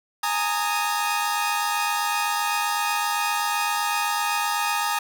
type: chord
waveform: sawtooth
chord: Ab suspended second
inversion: none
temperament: equal with one note detuned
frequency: 830.6 / 918.4 / 1244.5 Hz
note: Ab5 / Bb5 / Eb6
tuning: 0 / -26 / 0 cents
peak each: -23 dBFS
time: 0.23-4.99 s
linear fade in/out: 5 ms
effects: none